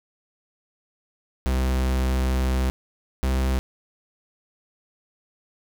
45% pulse tone pair in turn, 64.6 / 65.16 Hz, C2 / C2, -21 / -7 cents, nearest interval unison, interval 14 cents, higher second, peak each -20 dBFS, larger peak neither, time 1.46-2.7 / 3.23-3.59 s, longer first, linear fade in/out 0 ms, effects none

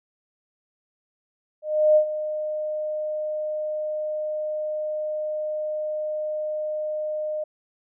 sine tone with ADSR envelope, 612 Hz, D#5, 29 cents flat, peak -12 dBFS, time 1.62-7.44 s, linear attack 340 ms, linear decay 88 ms, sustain -13 dB, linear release 7 ms, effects none

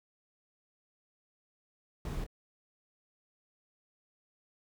brown noise with echo, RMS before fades -37 dBFS, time 2.05-2.24 s, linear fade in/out 2 ms, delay 25 ms, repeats 1, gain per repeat -9 dB, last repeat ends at 2.265 s, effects none

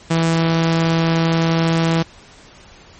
sawtooth tone, 164.6 Hz, E3, 2 cents flat, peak -10 dBFS, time 0.1-2.03 s, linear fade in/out 10 ms, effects pink hiss -44 dBFS RMS until 2.99 s + MP3 32 kbps

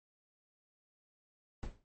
brown noise with exponential decay, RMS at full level -36 dBFS, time 1.63-1.84 s, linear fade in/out 0 ms, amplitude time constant 44 ms, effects MP3 32 kbps

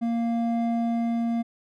triangle tone pair together, 232.6 / 697 Hz, A#3 / F5, -4 / -4 cents, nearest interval octave + perfect fifth, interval 1900 cents, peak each -21 / -30 dBFS, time 0.01-1.43 s, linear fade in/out 20 ms, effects none

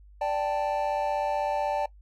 triangle chord, D suspended fourth, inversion none, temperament equal, 587.3 / 784 / 880 Hz, D5 / G5 / A5, 0 / 0 / 0 cents, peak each -27 / -28 / -28 dBFS, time 0.21-1.86 s, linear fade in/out 5 ms, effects noise-tail reverb RT60 0.1 s tail -19 dB re dry + added 50 Hz sine -49 dBFS peak until 2.01 s

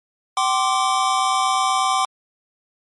square chord, G suspended fourth, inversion none, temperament equal with one note detuned, 767 / 1046.5 / 1174.7 Hz, G5 / C6 / D6, -38 / 0 / 0 cents, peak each -22 dBFS, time 0.37-2.05 s, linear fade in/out 2 ms, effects MP3 48 kbps

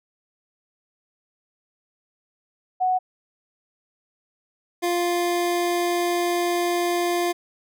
sine / 25% pulse tone pair in turn, 740 / 349.2 Hz, F#5 / F4, 0 / 0 cents, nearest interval octave + minor second, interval 1300 cents, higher first, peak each -18 / -17 dBFS, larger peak second, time 2.8-2.99 / 4.82-7.33 s, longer second, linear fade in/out 20 ms, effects none

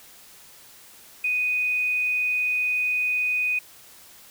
sine tone, 2489 Hz, D#7, in tune, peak -21 dBFS, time 1.24-3.59 s, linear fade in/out 5 ms, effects white hiss -49 dBFS RMS until 4.3 s

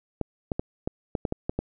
clicks, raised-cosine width 2 ms, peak -13 dBFS, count 9, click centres 0.213 / 0.518 / 0.595 / 0.875 / 1.152 / 1.252 / 1.324 / 1.495 / 1.59 s, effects none

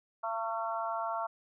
harmonic tone with a mistuned harmonic, 226.2 Hz, A3, 48 cents sharp, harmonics 3 / 4 / 5 / 6, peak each -36 / -37 / -38 / -39 dBFS, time 0.23-1.27 s, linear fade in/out 10 ms, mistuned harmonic 5, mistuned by -27 cents, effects none

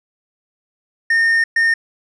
triangle tone bursts at uneven times, 1828 Hz, A#6, 34 cents flat, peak -10 dBFS, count 2, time 1.1-1.44 / 1.56-1.74 s, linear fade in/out 5 ms, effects resampled to 22050 Hz

